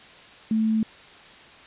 sine tone, 220 Hz, A3, in tune, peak -19 dBFS, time 0.51-0.83 s, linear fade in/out 2 ms, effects white hiss -47 dBFS RMS until 1.66 s + resampled to 8000 Hz

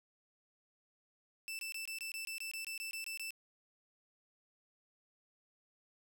sawtooth tone bursts, 2653 Hz, E7, 10 cents sharp, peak -37 dBFS, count 14, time 1.48-3.306 s, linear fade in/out 0 ms, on 110 ms, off 22 ms, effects none

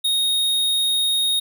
square tone, 3729 Hz, A#7, in tune, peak -18 dBFS, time 0.04-1.4 s, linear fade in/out 10 ms, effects none

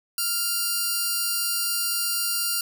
5% pulse tone pair together, 1396.9 / 4699 Hz, F6 / D8, 0 / 0 cents, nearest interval octave + major sixth, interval 2100 cents, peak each -15 / -19 dBFS, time 0.18-2.61 s, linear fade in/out 2 ms, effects none

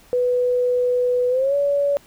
sine tone with pitch glide, 494.8 to 568.4 Hz, B4 to C#5, +3 to +43 cents, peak -16 dBFS, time 0.13-1.97 s, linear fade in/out 0 ms, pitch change +240 cents, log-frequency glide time 1.29-1.55 s, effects pink hiss -51 dBFS RMS until 2.06 s

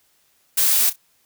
blue noise with echo, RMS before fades -17 dBFS, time 0.57-0.9 s, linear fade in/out 10 ms, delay 32 ms, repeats 2, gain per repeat -15 dB, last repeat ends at 0.964 s, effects white hiss -62 dBFS RMS until 1.25 s

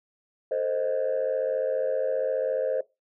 sine chord, A diminished, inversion none, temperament equal with one note detuned, 448.5 / 523.3 / 622.3 Hz, A4 / C5 / Eb5, +33 / 0 / 0 cents, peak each -29 / -25 / -28 dBFS, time 0.51-2.81 s, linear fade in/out 5 ms, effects noise-tail reverb RT60 0.2 s tail -18 dB re dry + tanh soft clip ceiling -19 dBFS

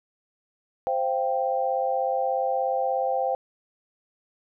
sine chord, C suspended fourth, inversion none, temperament equal with one note detuned, 523.3 / 687.3 / 784 Hz, C5 / F5 / G5, 0 / -28 / 0 cents, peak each -26 / -29 / -26 dBFS, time 0.87-3.35 s, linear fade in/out 0 ms, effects none

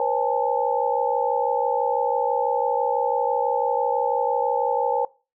sine tone cluster, 486.8 / 539 / 818 / 884 Hz, B4 / C#5 / G#5 / A5, -25 / -49 / -26 / +8 cents, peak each -25 dBFS, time 0-5.05 s, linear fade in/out 2 ms, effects noise-tail reverb RT60 0.3 s tail -21 dB re dry

